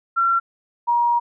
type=tone pair in turn; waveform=sine; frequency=1363 / 950.2 Hz; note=F6 / A#5; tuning=-43 / +33 cents; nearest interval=tritone; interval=624 cents; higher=first; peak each=-15 dBFS; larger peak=neither; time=0.16-0.4 / 0.87-1.2 s; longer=second; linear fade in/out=20 ms; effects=none